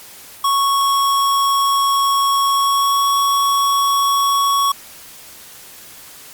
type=tone with pitch glide; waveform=square; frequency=1107 to 1116.6 Hz; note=C#6 to C#6; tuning=-3 to +12 cents; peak=-14 dBFS; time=0.44-4.72 s; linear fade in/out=5 ms; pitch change=+15 cents; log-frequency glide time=2.51-3.08 s; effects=white hiss -39 dBFS RMS until 6.33 s + Opus 48 kbps